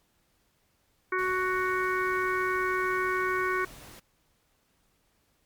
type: harmonic tone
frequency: 370.9 Hz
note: F#4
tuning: 4 cents sharp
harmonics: 1 / 3 / 4 / 5 / 6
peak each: -30 / -30 / -31 / -35 / -36 dBFS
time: 1.12-3.65 s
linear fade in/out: 5 ms
type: noise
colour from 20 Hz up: pink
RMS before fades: -48 dBFS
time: 1.18-4 s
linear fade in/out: 10 ms
effects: pink hiss -70 dBFS RMS until 5.45 s + MP3 96 kbps